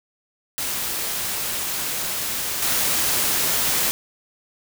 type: noise with level steps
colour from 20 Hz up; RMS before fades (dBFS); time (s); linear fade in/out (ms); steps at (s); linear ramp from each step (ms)
white; -26 / -21; 0.58-3.91; 0; 2.62; 5
effects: none